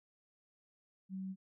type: tone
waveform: sine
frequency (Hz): 190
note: F#3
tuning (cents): +46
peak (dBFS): -39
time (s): 1.09-1.36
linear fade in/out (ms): 50
effects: none